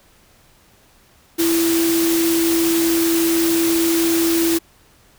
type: tone in noise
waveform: sine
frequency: 332.6 Hz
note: E4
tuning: 16 cents sharp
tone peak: -15 dBFS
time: 1.38-4.59 s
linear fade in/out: 20 ms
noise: white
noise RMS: -23 dBFS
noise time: 1.38-4.59 s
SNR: +5 dB
effects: pink hiss -53 dBFS RMS until 5.18 s

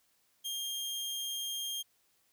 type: tone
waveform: sawtooth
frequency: 3213 Hz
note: G7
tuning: 42 cents sharp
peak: -32 dBFS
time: 0.44-1.83 s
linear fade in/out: 20 ms
effects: white hiss -72 dBFS RMS until 2.32 s

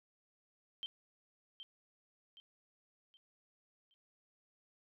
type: tone with echo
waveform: sine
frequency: 3136 Hz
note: G7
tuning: in tune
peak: -39 dBFS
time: 0.83-0.86 s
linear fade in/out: 0 ms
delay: 770 ms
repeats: 4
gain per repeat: -8 dB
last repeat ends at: 3.94 s
effects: none

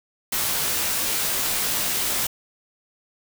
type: noise with comb filter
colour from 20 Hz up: white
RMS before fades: -24 dBFS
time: 0.32-2.27 s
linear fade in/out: 5 ms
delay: 17 ms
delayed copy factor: -0.65
effects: none

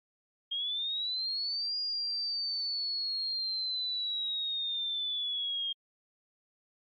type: linear two-way sweep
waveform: sine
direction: up then down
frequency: 3219 to 4853 to 3219 Hz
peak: -31 dBFS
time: 0.51-5.73 s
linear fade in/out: 10 ms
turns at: 1.78 s
effects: AAC 64 kbps

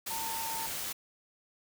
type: tone in noise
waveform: sine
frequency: 904 Hz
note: A5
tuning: 47 cents sharp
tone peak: -37 dBFS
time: 0.1-0.67 s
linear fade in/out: 10 ms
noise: white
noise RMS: -37 dBFS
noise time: 0.06-0.93 s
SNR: -3 dB
effects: none

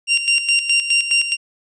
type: tone with tremolo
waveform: sawtooth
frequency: 2773 Hz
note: F7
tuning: 13 cents flat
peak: -9 dBFS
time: 0.07-1.37 s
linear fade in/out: 50 ms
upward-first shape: square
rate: 4.8 Hz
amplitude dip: 65%
effects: resampled to 22050 Hz

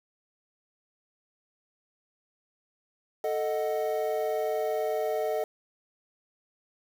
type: chord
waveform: triangle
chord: D# diminished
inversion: second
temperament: equal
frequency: 440 / 622.3 / 740 Hz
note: A4 / D#5 / F#5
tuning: 0 / 0 / 0 cents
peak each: -28 / -28 / -32 dBFS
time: 3.24-5.44 s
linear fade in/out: 2 ms
effects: 8-bit

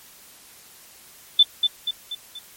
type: tone with echo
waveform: sine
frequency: 3520 Hz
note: A7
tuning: in tune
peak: -9 dBFS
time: 1.39-1.43 s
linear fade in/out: 5 ms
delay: 240 ms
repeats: 4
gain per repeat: -6 dB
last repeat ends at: 2.39 s
effects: white hiss -48 dBFS RMS until 2.56 s + MP3 64 kbps

